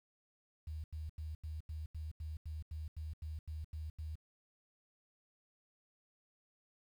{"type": "tone bursts", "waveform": "sine", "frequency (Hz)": 77.78, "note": "D#2", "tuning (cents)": 0, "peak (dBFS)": -40, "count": 14, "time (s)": [0.67, 4.155], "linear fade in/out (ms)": 5, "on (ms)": 170, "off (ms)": 85, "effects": ["11-bit"]}